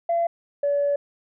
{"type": "tone pair in turn", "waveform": "sine", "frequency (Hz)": [680, 571.8], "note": ["F5", "D5"], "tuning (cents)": [-46, -46], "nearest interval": "minor third", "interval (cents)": 300, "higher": "first", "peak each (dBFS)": -18, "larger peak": "neither", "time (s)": [[0.09, 0.27], [0.63, 0.96]], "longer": "second", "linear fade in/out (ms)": 5, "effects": ["tanh soft clip ceiling -15 dBFS"]}